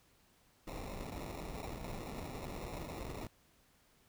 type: noise with sample-and-hold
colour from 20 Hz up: pink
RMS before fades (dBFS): -44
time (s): 0.67-3.27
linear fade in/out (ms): 2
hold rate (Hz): 1575
effects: pink hiss -69 dBFS RMS until 4.08 s